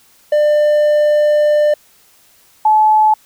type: tone pair in turn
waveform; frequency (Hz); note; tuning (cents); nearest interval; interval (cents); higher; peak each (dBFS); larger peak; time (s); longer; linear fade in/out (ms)
triangle / sine; 597 / 861.2; D5 / A5; +28 / -37; tritone; 635; second; -7; neither; 0.32-1.74 / 2.65-3.14; first; 5
effects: white hiss -50 dBFS RMS until 3.25 s